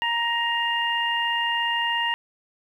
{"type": "harmonic tone", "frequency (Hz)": 937, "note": "A#5", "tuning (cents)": 9, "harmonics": [1, 2, 3], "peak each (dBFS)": [-26, -26, -26], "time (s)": [0.02, 2.14], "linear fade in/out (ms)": 0, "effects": ["9-bit"]}